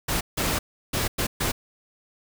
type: noise bursts at uneven times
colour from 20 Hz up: pink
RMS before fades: -25 dBFS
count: 5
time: 0.08-0.21 / 0.37-0.59 / 0.93-1.08 / 1.18-1.27 / 1.4-1.52 s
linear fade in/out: 10 ms
effects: none